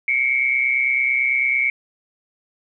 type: tone pair together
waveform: sine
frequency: 2171 / 2300 Hz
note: C#7 / D7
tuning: -37 / -37 cents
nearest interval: minor second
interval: 100 cents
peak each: -19 dBFS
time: 0.08-1.7 s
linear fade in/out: 2 ms
effects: none